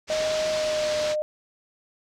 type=low-pass noise; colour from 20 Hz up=white; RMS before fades=-33 dBFS; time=0.07-1.16 s; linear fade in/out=50 ms; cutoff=5800 Hz; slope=24 dB/octave
type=tone with pitch glide; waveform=sine; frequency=622.3 to 608.4 Hz; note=D#5 to D#5; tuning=0 to -39 cents; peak=-23 dBFS; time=0.1-1.22 s; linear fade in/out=0 ms; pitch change=-39 cents; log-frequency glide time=0.51-0.92 s
effects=none